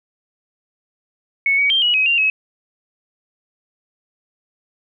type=tone with pitch steps; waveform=sine; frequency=2209 / 2257 / 3166 / 2915 / 2539 / 2776 / 2566 Hz; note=C#7 / C#7 / G7 / F#7 / D#7 / F7 / E7; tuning=-7 / +31 / +17 / -26 / +34 / -11 / -47 cents; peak=-13 dBFS; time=1.46-2.3 s; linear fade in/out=2 ms; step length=120 ms; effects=none